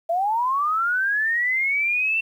sine linear sweep, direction up, 653 to 2700 Hz, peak -19 dBFS, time 0.09-2.21 s, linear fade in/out 10 ms, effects 9-bit

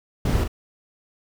brown noise with echo, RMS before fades -21 dBFS, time 0.25-0.44 s, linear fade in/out 5 ms, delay 39 ms, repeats 1, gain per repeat -6 dB, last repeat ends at 0.479 s, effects none

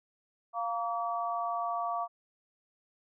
sine chord, Bb major, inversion second, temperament equal with one note detuned, 698.5 / 932.3 / 1145.2 Hz, F5 / Bb5 / D6, 0 / 0 / -44 cents, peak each -33 / -39 / -34 dBFS, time 0.53-2.08 s, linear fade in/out 50 ms, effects none

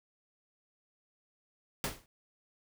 pink noise with exponential decay, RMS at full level -30 dBFS, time 1.84-2.06 s, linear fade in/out 1 ms, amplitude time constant 46 ms, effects none

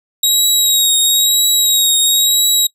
20% pulse tone with vibrato, 3807 Hz, A#7, 36 cents sharp, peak -4 dBFS, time 0.23-2.67 s, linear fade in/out 5 ms, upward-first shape triangle, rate 1 Hz, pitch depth 36 cents each way, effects noise-tail reverb RT60 0.1 s tail -23 dB re dry

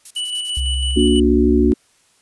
violet noise bursts, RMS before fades -31 dBFS, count 6, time 0.05-0.602 s, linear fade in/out 5 ms, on 57 ms, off 42 ms
square tone with tremolo, 2960 Hz, F#7, in tune, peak -21 dBFS, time 0.16-1.2 s, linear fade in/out 5 ms, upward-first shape square, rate 6 Hz, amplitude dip 30%
sine tone, 66.4 Hz, C2, 26 cents sharp, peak -18 dBFS, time 0.57-1.72 s, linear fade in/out 0 ms
sine chord, Bb augmented, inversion none, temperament just, 233.1 / 291.4 / 364.2 Hz, Bb3 / D4 / F#4, 0 / -13 / -27 cents, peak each -16 dBFS, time 0.96-1.74 s, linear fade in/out 10 ms
effects white hiss -57 dBFS RMS until 2.21 s + resampled to 24000 Hz

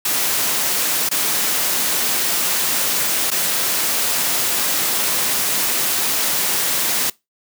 white noise with dropouts, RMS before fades -19 dBFS, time 0.05-7.1 s, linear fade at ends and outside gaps 5 ms, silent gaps 1.09-1.112 / 3.304-3.314 s, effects noise-tail reverb RT60 0.2 s tail -22 dB re dry + high-pass 150 Hz 12 dB/octave

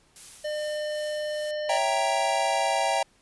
blue noise with tremolo, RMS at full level -42 dBFS, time 0.16-1.51 s, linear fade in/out 0 ms, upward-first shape sine, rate 2.5 Hz, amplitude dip 40%
harmonic tone, 603 Hz, D5, 46 cents sharp, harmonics 1 / 3 / 5 / 7 / 9, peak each -28 / -39 / -42 / -46 / -47 dBFS, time 0.44-1.78 s, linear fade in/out 10 ms
square chord, C# diminished seventh, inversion none, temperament equal, 554.4 / 659.3 / 784 / 932.3 Hz, C#5 / E5 / G5 / Bb5, 0 / 0 / 0 / 0 cents, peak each -32 / -29 / -27 / -30 dBFS, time 1.69-3.03 s, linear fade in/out 5 ms
effects pink hiss -62 dBFS RMS until 3.21 s + resampled to 24000 Hz

